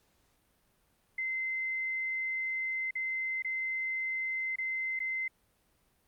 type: tone with dropouts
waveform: sine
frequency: 2068 Hz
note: C7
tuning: 21 cents flat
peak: -31 dBFS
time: 1.18-5.28 s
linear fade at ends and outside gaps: 5 ms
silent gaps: 2.909-2.953 / 3.423-3.446 / 4.558-4.584 / 4.992-5.001 s
effects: pink hiss -71 dBFS RMS until 6.07 s + Opus 48 kbps